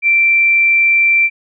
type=tone; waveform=sine; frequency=2349 Hz; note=D7; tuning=in tune; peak=-8 dBFS; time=0.02-1.3 s; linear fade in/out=50 ms; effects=none